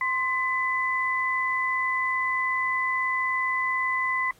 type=tone pair together; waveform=sine; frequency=1046.5 / 2004 Hz; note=C6 / B6; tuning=0 / +25 cents; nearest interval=major seventh; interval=1125 cents; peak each=-27 / -25 dBFS; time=0.01-4.31 s; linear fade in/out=2 ms; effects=pink hiss -59 dBFS RMS until 4.39 s + AAC 48 kbps